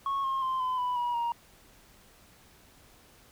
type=tone with pitch steps; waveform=sine; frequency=1100 / 1071.8 / 1044.3 / 1017.5 / 991.4 / 965.9 / 941.2 Hz; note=C#6 / C6 / C6 / C6 / B5 / B5 / A#5; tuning=-14 / +41 / -4 / -49 / +6 / -39 / +16 cents; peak=-25 dBFS; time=0.06-1.32 s; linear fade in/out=2 ms; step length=180 ms; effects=tanh soft clip ceiling -26 dBFS + pink hiss -58 dBFS RMS until 3.31 s